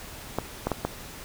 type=clicks; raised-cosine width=1 ms; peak=-11 dBFS; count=4; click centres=0.386 / 0.67 / 0.717 / 0.85 s; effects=pink hiss -42 dBFS RMS until 1.24 s